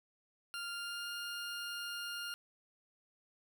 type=tone with pitch glide; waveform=20% pulse; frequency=1396.9 to 1409.1 Hz; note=F6 to F6; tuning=0 to +15 cents; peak=-35 dBFS; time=0.54-2.34 s; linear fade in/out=0 ms; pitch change=+15 cents; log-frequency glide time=0.72-1.1 s; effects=none